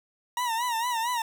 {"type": "tone with vibrato", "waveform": "40% pulse", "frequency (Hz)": 944, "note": "A#5", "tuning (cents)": 22, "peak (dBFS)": -25, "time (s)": [0.37, 1.22], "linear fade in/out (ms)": 2, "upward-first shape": "sine", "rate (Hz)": 4.4, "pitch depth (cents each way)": 97, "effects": []}